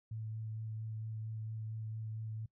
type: tone with vibrato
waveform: sine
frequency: 110 Hz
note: A2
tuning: in tune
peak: -39 dBFS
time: 0.11-2.46 s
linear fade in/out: 5 ms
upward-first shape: sine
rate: 4.4 Hz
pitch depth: 12 cents each way
effects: noise-tail reverb RT60 0.1 s tail -23 dB re dry